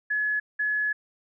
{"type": "tone bursts at uneven times", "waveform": "sine", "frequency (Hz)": 1700, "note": "G#6", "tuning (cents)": 40, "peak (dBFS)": -23, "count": 2, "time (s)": [[0.1, 0.4], [0.59, 0.93]], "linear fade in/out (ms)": 10, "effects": []}